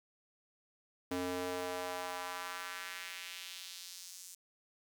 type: tone with high-pass filter sweep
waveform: square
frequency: 90.2 Hz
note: F#2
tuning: 44 cents flat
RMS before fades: -42 dBFS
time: 1.11-4.35 s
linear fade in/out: 5 ms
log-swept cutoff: 290 to 7300 Hz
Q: 1.5
effects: 11-bit